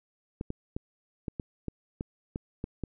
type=clicks; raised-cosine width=3 ms; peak=-20 dBFS; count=10; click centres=0.411 / 0.504 / 0.765 / 1.282 / 1.398 / 1.683 / 2.009 / 2.359 / 2.641 / 2.837 s; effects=none